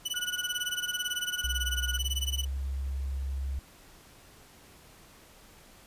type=tone with tremolo; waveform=sawtooth; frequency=2975 Hz; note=F#7; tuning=9 cents sharp; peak=-25 dBFS; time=0.05-2.45 s; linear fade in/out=10 ms; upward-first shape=sine; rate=18 Hz; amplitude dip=100%
type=tone; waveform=sine; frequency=1453 Hz; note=F#6; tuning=32 cents flat; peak=-35 dBFS; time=0.14-1.98 s; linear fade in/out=2 ms
type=tone with pitch glide; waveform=sine; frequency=63.2 to 67.74 Hz; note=B1 to C#2; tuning=+41 to -39 cents; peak=-30 dBFS; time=1.44-3.59 s; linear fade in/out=0 ms; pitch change=+120 cents; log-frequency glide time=1.98-2.06 s
effects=pink hiss -55 dBFS RMS until 5.86 s + resampled to 32000 Hz